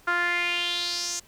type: tone with band-pass filter sweep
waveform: sawtooth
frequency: 349.2 Hz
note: F4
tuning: in tune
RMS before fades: -27 dBFS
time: 0.07-1.2 s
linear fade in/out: 10 ms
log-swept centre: 1400 to 6800 Hz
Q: 4.2
effects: pink hiss -56 dBFS RMS until 1.27 s